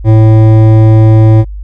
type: tone with hard clipping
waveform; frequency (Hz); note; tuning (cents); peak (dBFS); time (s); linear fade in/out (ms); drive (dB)
triangle; 110; A2; 0; -3; 0.04-1.45; 50; 16
effects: added 50 Hz sine -19 dBFS peak until 1.63 s